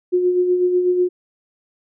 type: tone with tremolo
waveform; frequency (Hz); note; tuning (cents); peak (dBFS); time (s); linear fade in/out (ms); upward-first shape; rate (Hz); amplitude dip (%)
sine; 360.3; F#4; -46; -12; 0.12-1.09; 20; sine; 8.1; 45
effects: none